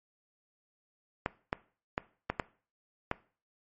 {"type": "clicks", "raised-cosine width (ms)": 0.5, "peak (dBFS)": -14, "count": 6, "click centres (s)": [1.261, 1.529, 1.979, 2.3, 2.398, 3.114], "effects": ["noise-tail reverb RT60 0.4 s tail -19 dB re dry", "MP3 32 kbps"]}